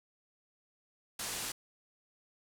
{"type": "low-pass noise", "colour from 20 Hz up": "white", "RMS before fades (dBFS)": -39, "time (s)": [1.19, 1.52], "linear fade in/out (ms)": 5, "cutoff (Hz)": 11000, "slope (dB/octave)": 24, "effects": []}